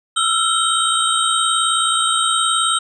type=tone cluster; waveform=sine; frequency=1314 / 1373 / 3113 / 3774 / 8290 Hz; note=E6 / F6 / G7 / A#7 / C9; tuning=-6 / -30 / -13 / +21 / -17 cents; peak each=-21 dBFS; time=0.16-2.79 s; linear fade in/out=10 ms; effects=none